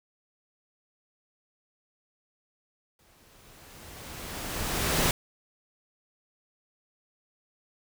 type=noise with exponential growth; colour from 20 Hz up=pink; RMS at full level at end=-23 dBFS; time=2.99-5.11 s; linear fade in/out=2 ms; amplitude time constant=460 ms; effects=none

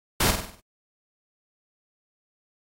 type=noise with echo; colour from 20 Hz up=pink; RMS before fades=-21 dBFS; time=0.2-0.31 s; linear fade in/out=5 ms; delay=49 ms; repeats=6; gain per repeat=-6 dB; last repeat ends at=0.604 s; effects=AAC 48 kbps

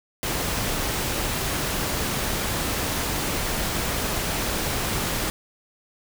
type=noise; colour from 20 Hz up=pink; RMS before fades=-26 dBFS; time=0.23-5.3 s; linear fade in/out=0 ms; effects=none

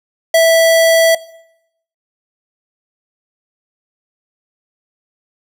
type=tone; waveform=square; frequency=657 Hz; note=E5; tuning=6 cents flat; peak=-7 dBFS; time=0.34-1.15 s; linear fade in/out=5 ms; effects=noise-tail reverb RT60 0.8 s tail -21 dB re dry

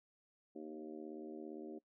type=harmonic tone with a mistuned harmonic; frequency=77.5 Hz; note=D#2; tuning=6 cents flat; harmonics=3 / 4 / 5 / 6 / 7 / 8 / 9; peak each=-52 / -49 / -50 / -63 / -56 / -64 / -62 dBFS; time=0.55-1.79 s; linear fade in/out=10 ms; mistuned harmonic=3; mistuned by=+16 cents; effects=noise-tail reverb RT60 0.1 s tail -22 dB re dry

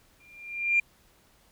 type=tone with exponential growth; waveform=sine; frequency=2390 Hz; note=D7; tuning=30 cents sharp; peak=-17 dBFS; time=0.2-0.8 s; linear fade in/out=5 ms; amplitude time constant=130 ms; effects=tanh soft clip ceiling -13 dBFS + pink hiss -62 dBFS RMS until 1.51 s

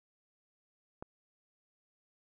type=click; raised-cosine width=1 ms; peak=-28 dBFS; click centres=1.025 s; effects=none

